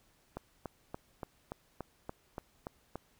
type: click train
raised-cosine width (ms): 1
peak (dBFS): -25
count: 10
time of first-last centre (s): 0.37-2.956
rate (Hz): 3.48
effects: pink hiss -69 dBFS RMS until 3.19 s